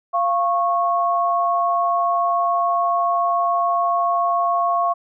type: tone pair together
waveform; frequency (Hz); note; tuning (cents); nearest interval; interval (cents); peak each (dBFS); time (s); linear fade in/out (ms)
sine; 693 / 1100; F5 / C#6; -14 / -14; minor sixth; 800; -19; 0.13-4.94; 20
effects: none